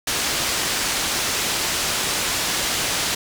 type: low-pass noise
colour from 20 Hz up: white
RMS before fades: -23 dBFS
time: 0.07-3.15 s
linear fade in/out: 5 ms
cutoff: 7100 Hz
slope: 12 dB/octave
effects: none